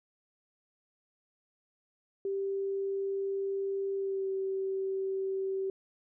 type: tone with pitch glide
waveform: sine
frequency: 392 to 385 Hz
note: G4 to G4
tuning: 0 to -31 cents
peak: -30 dBFS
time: 2.25-5.7 s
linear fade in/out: 2 ms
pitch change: -31 cents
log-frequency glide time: 3.96-4.29 s
effects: none